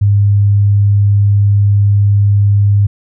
sine tone, 101.5 Hz, G#2, 39 cents flat, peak -6 dBFS, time 0.01-2.87 s, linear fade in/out 10 ms, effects none

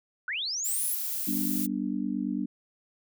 sine linear sweep, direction up, 1388 to 11740 Hz, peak -29 dBFS, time 0.28-0.95 s, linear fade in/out 2 ms
violet noise, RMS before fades -32 dBFS, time 0.64-1.67 s, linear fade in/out 20 ms
sine chord, G major, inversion none, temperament just, 196 / 245 / 294 Hz, G3 / B3 / D4, 0 / -14 / +2 cents, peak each -32 dBFS, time 1.27-2.46 s, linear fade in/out 10 ms
effects none

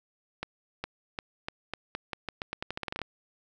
accelerating click train, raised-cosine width 0.3 ms, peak -17 dBFS, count 19, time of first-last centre 0.43-3.017 s, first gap 410 ms, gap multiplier 0.85, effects none

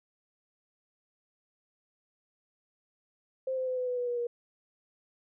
sine tone with pitch steps, 523.3 / 516.4 / 509.6 / 502.9 / 496.2 / 489.7 / 483.2 / 476.8 Hz, C5 / C5 / C5 / B4 / B4 / B4 / B4 / A#4, 0 / -23 / -46 / +31 / +8 / -15 / -38 / +39 cents, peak -29 dBFS, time 3.47-4.27 s, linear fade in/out 5 ms, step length 100 ms, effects none

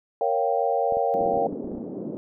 sine chord, G half-diminished seventh, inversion first, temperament equal, 466.2 / 554.4 / 698.5 / 784 Hz, Bb4 / Db5 / F5 / G5, 0 / 0 / 0 / 0 cents, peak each -26 dBFS, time 0.21-1.47 s, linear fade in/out 2 ms
clicks, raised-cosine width 2 ms, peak -26 dBFS, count 12, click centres 0.923 / 0.97 / 1.211 / 1.257 / 1.34 / 1.373 / 1.526 / 1.644 / 1.676 / 1.717 / 1.751 / 1.782 s
pink band-pass noise, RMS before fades -33 dBFS, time 1.14-2.17 s, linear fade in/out 0 ms, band 200 to 460 Hz, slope 24 dB/octave
effects none

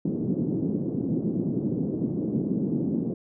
pink band-pass noise, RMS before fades -27 dBFS, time 0.05-3.14 s, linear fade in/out 5 ms, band 160 to 340 Hz, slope 24 dB/octave, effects none

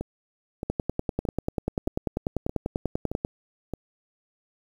two click trains, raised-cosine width 2 ms, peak -12 / -17 dBFS, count 27 / 7, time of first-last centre 0.7-3.249 / 0.01-3.737 s, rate 10.2 / 1.61 Hz, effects 8-bit

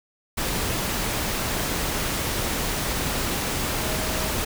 sine tone in noise, 631 Hz, D#5, 24 cents sharp, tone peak -35 dBFS, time 3.82-4.32 s, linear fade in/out 10 ms, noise pink, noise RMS -26 dBFS, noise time 0.37-4.45 s, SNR -12 dB, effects none

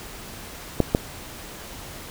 clicks, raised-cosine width 2 ms, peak -3 dBFS, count 2, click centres 0.803 / 0.949 s, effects pink hiss -39 dBFS RMS until 2.1 s

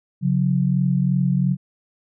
sine tone pair together, 138.59 / 181.45 Hz, C#3 / F#3, 0 / -34 cents, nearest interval perfect fourth, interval 466 cents, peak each -19 dBFS, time 0.21-1.57 s, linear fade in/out 50 ms, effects none

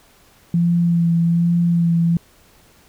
sine tone with vibrato, 170 Hz, F3, 46 cents flat, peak -13 dBFS, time 0.54-2.17 s, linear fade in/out 2 ms, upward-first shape sine, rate 1.2 Hz, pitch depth 20 cents each way, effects pink hiss -52 dBFS RMS until 2.88 s

